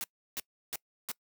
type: noise bursts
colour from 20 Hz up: white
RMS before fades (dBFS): -36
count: 4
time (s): 0.01-1.116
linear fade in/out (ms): 0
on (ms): 29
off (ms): 330
effects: noise-tail reverb RT60 0.1 s tail -24 dB re dry + high-pass 100 Hz 12 dB/octave